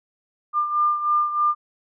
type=beating tone pair; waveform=sine; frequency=1198 / 1201.2 Hz; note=D6 / D6; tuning=+34 / +39 cents; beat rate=3.2 Hz; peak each=-19 / -25 dBFS; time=0.53-1.55 s; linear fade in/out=50 ms; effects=none